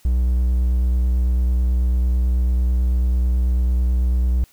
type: tone with vibrato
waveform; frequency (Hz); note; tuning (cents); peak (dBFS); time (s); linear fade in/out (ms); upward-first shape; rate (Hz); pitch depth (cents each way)
triangle; 61.74; B1; 0; -13; 0.05-4.44; 0; sine; 9.1; 20
effects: white hiss -55 dBFS RMS until 4.52 s